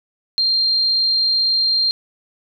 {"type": "tone", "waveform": "sine", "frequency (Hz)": 4186, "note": "C8", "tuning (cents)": 0, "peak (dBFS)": -14, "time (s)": [0.38, 1.91], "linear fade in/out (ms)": 0, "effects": []}